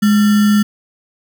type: tone with sample-and-hold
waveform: sine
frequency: 208.4 Hz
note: G#3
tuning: 6 cents sharp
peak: -8 dBFS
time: 0.02-0.63 s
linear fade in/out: 10 ms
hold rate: 1575 Hz
effects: none